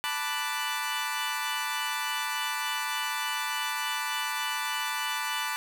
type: chord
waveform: 20% pulse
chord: B minor seventh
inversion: third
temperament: equal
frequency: 880 / 987.8 / 1174.7 / 1480 Hz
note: A5 / B5 / D6 / F#6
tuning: 0 / 0 / 0 / 0 cents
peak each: -30 dBFS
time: 0.04-5.56 s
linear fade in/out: 0 ms
effects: none